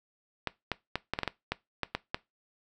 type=clicks; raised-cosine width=0.3 ms; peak=-13 dBFS; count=11; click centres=0.473 / 0.717 / 0.956 / 1.136 / 1.189 / 1.233 / 1.277 / 1.52 / 1.833 / 1.95 / 2.145 s; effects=noise-tail reverb RT60 0.2 s tail -20 dB re dry